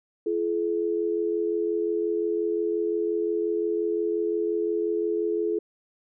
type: tone pair together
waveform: sine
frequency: 340.8 / 426.5 Hz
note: F4 / G#4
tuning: -42 / +46 cents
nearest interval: major third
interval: 388 cents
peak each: -27 / -25 dBFS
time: 0.26-5.59 s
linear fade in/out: 5 ms
effects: none